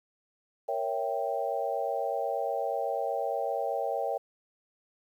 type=chord; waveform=sine; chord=A# diminished seventh; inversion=none; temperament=equal; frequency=466.2 / 554.4 / 659.3 / 784 Hz; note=A#4 / C#5 / E5 / G5; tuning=0 / 0 / 0 / 0 cents; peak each=-35 / -33 / -34 / -33 dBFS; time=0.68-4.18 s; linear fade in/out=10 ms; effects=10-bit